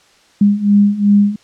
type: beating tone pair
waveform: sine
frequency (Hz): 202 / 204.7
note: G#3 / G#3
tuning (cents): -48 / -25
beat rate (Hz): 2.7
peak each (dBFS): -13 / -10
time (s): 0.41-1.36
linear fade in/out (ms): 5
effects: white hiss -50 dBFS RMS until 1.43 s + low-pass 6000 Hz 12 dB/octave